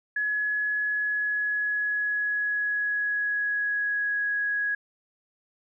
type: tone with pitch glide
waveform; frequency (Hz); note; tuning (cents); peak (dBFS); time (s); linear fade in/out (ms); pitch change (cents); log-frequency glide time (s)
sine; 1692 to 1664.9; G#6 to G#6; +32 to +4; -24; 0.16-4.75; 5; -28; 0.84-4.23
effects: none